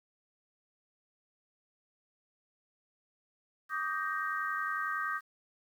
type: chord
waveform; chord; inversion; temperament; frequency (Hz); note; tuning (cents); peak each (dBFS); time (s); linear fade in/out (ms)
sine; Eb major seventh; third; equal with one note detuned; 1153.8 / 1244.5 / 1568 / 1864.7; D6 / Eb6 / G6 / Bb6; -31 / 0 / 0 / 0; -39 / -36 / -36 / -39; 3.69-5.21; 50
effects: 10-bit